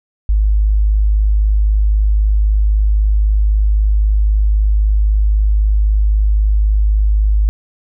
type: tone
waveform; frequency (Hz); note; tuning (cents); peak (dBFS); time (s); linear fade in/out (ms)
sine; 51.91; G#1; 0; -9; 0.29-7.49; 0
effects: none